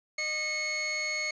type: tone pair together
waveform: sawtooth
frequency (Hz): 612.3 / 2182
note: D#5 / C#7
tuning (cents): -28 / -28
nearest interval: octave + minor seventh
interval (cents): 2200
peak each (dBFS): -36 / -26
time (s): 0.18-1.31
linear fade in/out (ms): 5
effects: resampled to 16000 Hz